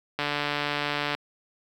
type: click train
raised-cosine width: 0.3 ms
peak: -11 dBFS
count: 141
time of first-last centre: 0.19-1.149 s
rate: 146 Hz
effects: high-pass 100 Hz 12 dB/octave + 8-bit